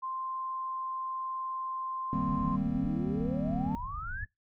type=tone; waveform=sine; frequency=1046.5 Hz; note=C6; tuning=in tune; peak=-33 dBFS; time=0.02-2.57 s; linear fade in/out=20 ms
type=low-pass noise; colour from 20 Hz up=pink; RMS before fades=-41 dBFS; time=2.13-4.26 s; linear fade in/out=10 ms; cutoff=120 Hz; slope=24 dB/octave
type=chord; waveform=triangle; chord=C minor seventh; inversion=first; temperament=equal; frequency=155.56 / 196 / 233.1 / 261.6 Hz; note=Eb3 / G3 / Bb3 / C4; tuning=0 / 0 / 0 / 0 cents; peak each=-33 dBFS; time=2.13-3.75 s; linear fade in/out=0 ms
type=exponential sweep; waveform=sine; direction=up; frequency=130.81 to 1760 Hz; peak=-37 dBFS; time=2.27-4.25 s; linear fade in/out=10 ms
effects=noise-tail reverb RT60 0.2 s tail -26 dB re dry